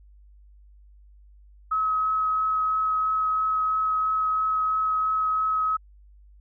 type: tone with vibrato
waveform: sine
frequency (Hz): 1279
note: D#6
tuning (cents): +47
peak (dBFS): -21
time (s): 1.71-5.77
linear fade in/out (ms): 10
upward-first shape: triangle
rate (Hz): 3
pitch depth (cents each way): 10
effects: added 50 Hz sine -49 dBFS peak until 6.4 s